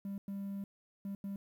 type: tone bursts at uneven times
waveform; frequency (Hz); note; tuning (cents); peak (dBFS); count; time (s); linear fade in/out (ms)
triangle; 198.1; G3; +18; -35; 4; 0.05-0.18 / 0.28-0.64 / 1.05-1.15 / 1.24-1.36; 2
effects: tanh soft clip ceiling -31 dBFS + 11-bit